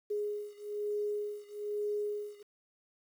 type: beating tone pair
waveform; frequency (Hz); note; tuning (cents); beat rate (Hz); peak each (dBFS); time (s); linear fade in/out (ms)
sine; 415.3 / 416.4; G#4 / G#4; 0 / +5; 1.1; -36 / -37; 0.1-2.43; 10
effects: 10-bit